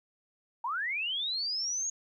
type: linear sweep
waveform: sine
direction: up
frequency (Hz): 879 to 6690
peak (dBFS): -30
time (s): 0.64-1.9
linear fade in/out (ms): 5
effects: 12-bit